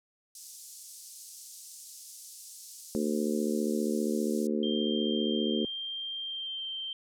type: band-pass noise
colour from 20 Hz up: pink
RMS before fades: -48 dBFS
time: 0.35-4.47 s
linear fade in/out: 2 ms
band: 5400 to 12000 Hz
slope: 24 dB/octave
type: harmonic tone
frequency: 75 Hz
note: D2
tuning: 37 cents sharp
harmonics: 3 / 4 / 5 / 6 / 7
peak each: -30 / -34 / -33 / -36 / -39 dBFS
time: 2.95-5.65 s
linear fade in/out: 0 ms
type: tone with pitch glide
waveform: sine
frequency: 3177 to 3137 Hz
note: G7 to G7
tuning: +23 to +1 cents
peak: -34 dBFS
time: 4.63-6.93 s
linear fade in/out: 2 ms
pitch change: -22 cents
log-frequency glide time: 6.23-6.67 s
effects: none